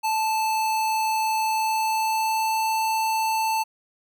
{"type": "tone with pitch glide", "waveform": "square", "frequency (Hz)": [877, 884.1], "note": ["A5", "A5"], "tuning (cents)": [-6, 8], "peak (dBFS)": -22, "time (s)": [0.03, 3.64], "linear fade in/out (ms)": 20, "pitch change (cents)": 14, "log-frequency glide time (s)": [1.44, 2.76], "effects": []}